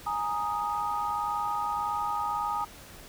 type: chord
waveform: sine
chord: Ab suspended second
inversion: none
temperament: equal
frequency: 830.6 / 932.3 / 1244.5 Hz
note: Ab5 / Bb5 / Eb6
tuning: 0 / 0 / 0 cents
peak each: -32 / -33 / -31 dBFS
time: 0.06-2.65 s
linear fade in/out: 10 ms
effects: pink hiss -48 dBFS RMS until 3.08 s